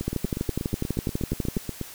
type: two click trains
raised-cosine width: 3 ms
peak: -16 / -12 dBFS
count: 16 / 19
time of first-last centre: 0.01-1.813 / 0.08-1.568 s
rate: 8.32 / 12.1 Hz
effects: white hiss -43 dBFS RMS until 1.94 s